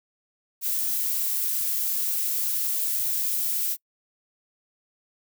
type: noise with high-pass filter sweep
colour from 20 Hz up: violet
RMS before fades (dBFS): -26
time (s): 0.61-3.77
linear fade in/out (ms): 50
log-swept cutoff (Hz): 420 to 1700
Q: 0.79
effects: noise-tail reverb RT60 0.1 s tail -26 dB re dry